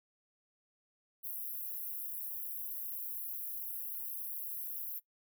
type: high-pass noise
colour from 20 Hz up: white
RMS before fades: -41 dBFS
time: 1.23-5 s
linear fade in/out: 20 ms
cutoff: 11000 Hz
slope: 96 dB/octave
effects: noise-tail reverb RT60 0.1 s tail -19 dB re dry